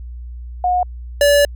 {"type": "tone pair in turn", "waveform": ["sine", "square"], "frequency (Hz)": [723, 575.7], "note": ["F#5", "D5"], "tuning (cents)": [-40, -35], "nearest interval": "major third", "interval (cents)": 395, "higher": "first", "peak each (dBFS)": [-13, -10], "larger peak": "second", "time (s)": [[0.64, 0.83], [1.21, 1.45]], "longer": "second", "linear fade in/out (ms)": 2, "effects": ["added 60 Hz sine -28 dBFS peak until 1.55 s"]}